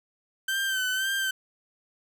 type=tone with vibrato; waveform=30% pulse; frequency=1546 Hz; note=G6; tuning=24 cents flat; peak=-23 dBFS; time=0.48-1.31 s; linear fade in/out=5 ms; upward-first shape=sine; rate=1.9 Hz; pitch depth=46 cents each way; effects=none